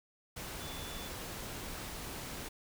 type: tone in noise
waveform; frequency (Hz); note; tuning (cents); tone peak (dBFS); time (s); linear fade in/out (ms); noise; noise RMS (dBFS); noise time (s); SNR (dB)
sine; 3471; A7; -24; -49; 0.6-1.09; 10; pink; -43; 0.36-2.49; -9
effects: none